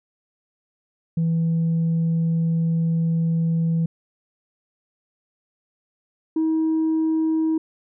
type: tone pair in turn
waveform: sine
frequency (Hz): 164.81 / 318.9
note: E3 / D#4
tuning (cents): 0 / +43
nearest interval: major seventh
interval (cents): 1143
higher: second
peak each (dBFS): -16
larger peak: neither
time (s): 1.17-3.86 / 6.36-7.58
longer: first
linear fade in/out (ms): 5
effects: tanh soft clip ceiling -16 dBFS